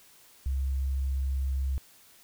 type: tone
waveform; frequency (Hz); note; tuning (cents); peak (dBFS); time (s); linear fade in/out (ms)
sine; 67.1; C2; +44; -26; 0.46-1.78; 0
effects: white hiss -57 dBFS RMS until 2.23 s